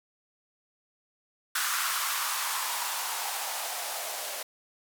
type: noise with band-pass filter sweep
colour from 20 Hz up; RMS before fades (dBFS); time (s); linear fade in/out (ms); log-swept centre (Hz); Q
violet; -32; 1.55-4.43; 5; 1300 to 600; 3.4
effects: none